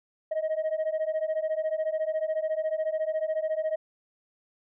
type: beating tone pair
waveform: sine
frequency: 622.3 / 636.3 Hz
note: D#5 / D#5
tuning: 0 / +39 cents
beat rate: 14 Hz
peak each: -27 dBFS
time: 0.31-3.76 s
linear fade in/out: 10 ms
effects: tanh soft clip ceiling -23 dBFS